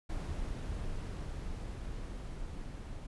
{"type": "noise with level ramp", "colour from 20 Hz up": "brown", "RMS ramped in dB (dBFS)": [-37, -43], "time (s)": [0.09, 3.07], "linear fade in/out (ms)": 10, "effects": ["resampled to 24000 Hz"]}